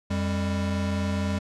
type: tone pair together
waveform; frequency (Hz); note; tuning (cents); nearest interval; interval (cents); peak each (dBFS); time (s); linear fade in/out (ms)
square; 88.8 / 199.18; F2 / G3; +29 / +28; octave + major second; 1399; -28; 0.1-1.39; 10
effects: low-pass 7000 Hz 12 dB/octave